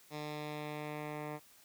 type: tone with low-pass filter sweep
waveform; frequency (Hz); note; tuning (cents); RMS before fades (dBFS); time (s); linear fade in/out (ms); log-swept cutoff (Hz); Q
10% pulse; 150.2; D3; +39; -42; 0.1-1.4; 50; 5100 to 1700; 1.3
effects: white hiss -62 dBFS RMS until 1.64 s + high-pass 60 Hz 12 dB/octave